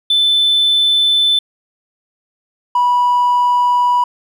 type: tone pair in turn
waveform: triangle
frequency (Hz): 3520 / 978.4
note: A7 / B5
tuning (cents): 0 / -16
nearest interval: octave + minor seventh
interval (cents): 2216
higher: first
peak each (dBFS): -7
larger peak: neither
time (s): 0.1-1.39 / 2.75-4.04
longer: neither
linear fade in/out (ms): 5
effects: tanh soft clip ceiling -6 dBFS